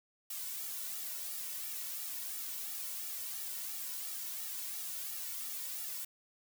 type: noise with flanger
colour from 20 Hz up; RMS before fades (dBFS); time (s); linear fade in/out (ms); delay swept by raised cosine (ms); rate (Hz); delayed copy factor
blue; -41; 0.3-6.05; 5; 1.9 to 2.49; 2.9; -0.85
effects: none